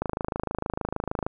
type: click train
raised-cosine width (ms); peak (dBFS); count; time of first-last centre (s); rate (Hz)
1; -13; 34; 0.02-1.265; 26.5
effects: none